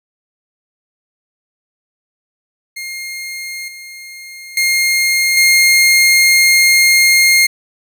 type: tone with level steps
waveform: sawtooth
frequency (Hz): 2129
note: C7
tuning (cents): +30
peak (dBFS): -20 / -27 / -8 / -4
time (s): 2.76-7.47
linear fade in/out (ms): 10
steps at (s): 3.68 / 4.57 / 5.37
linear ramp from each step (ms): 2
effects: none